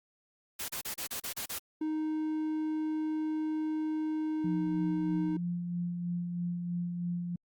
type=noise bursts; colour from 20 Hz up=white; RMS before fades=-37 dBFS; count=8; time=0.59-1.589 s; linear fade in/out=10 ms; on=96 ms; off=33 ms
type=tone; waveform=triangle; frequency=311.1 Hz; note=D#4; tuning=in tune; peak=-28 dBFS; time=1.81-5.37 s; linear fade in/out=5 ms
type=tone with tremolo; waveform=sine; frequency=174.61 Hz; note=F3; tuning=in tune; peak=-30 dBFS; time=4.44-7.36 s; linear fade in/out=5 ms; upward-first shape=sine; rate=3.1 Hz; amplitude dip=35%
effects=Opus 48 kbps